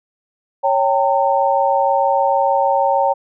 sine chord, G diminished, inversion second, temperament equal with one note detuned, 554.4 / 784 / 910.5 Hz, Db5 / G5 / Bb5, 0 / 0 / -41 cents, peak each -17 dBFS, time 0.63-3.14 s, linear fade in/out 20 ms, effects none

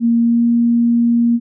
sine tone with pitch glide, 233.1 to 235.4 Hz, A#3 to A#3, 0 to +17 cents, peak -10 dBFS, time 0-1.4 s, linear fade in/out 50 ms, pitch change +17 cents, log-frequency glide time 0.2-0.44 s, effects none

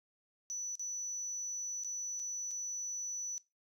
sine tone with dropouts, 5950 Hz, F#8, 9 cents sharp, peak -36 dBFS, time 0.5-3.38 s, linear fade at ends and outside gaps 0 ms, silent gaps 0.754-0.795 / 1.836-1.846 / 2.194-2.198 / 2.51-2.514 s, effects noise-tail reverb RT60 0.2 s tail -17 dB re dry + tanh soft clip ceiling -32 dBFS

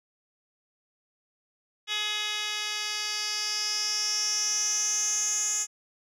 10% pulse tone with band-pass filter sweep, 421.2 Hz, G#4, 24 cents sharp, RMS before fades -29 dBFS, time 1.87-5.67 s, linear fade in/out 50 ms, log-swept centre 3700 to 7000 Hz, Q 7.1, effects none

